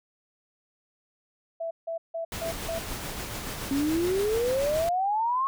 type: tone bursts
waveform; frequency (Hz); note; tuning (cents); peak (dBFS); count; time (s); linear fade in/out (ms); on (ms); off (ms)
sine; 662; E5; +7; -29; 5; 1.6-2.79; 10; 110; 160
type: noise with tremolo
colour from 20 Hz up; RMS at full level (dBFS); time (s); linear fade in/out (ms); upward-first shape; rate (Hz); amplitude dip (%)
pink; -34; 2.32-4.89; 2; sine; 7; 30
type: exponential sweep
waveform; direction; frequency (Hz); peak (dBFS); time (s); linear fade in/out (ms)
sine; up; 269.1 to 1101; -23; 3.71-5.47; 0
effects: none